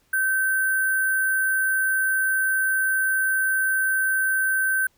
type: tone with sample-and-hold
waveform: sine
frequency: 1545 Hz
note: G6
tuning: 26 cents flat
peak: -19 dBFS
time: 0.13-4.87 s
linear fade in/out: 5 ms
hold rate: 11025 Hz
effects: pink hiss -64 dBFS RMS until 4.97 s